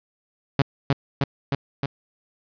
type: tone with echo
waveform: sawtooth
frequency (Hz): 138.59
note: C#3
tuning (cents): 0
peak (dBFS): -11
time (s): 0.59-0.62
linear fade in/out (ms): 2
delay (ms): 310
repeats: 4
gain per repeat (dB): -2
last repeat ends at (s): 1.86
effects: resampled to 11025 Hz + 8-bit